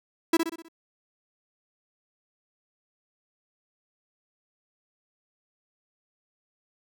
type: tone with echo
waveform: 45% pulse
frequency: 329.6 Hz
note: E4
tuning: in tune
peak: -17 dBFS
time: 0.33-0.37 s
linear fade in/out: 5 ms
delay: 63 ms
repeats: 5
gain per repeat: -6 dB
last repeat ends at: 0.685 s
effects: none